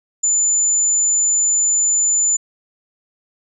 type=tone; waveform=sine; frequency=7040 Hz; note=A8; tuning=in tune; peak=-13 dBFS; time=0.23-2.37 s; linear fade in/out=10 ms; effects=none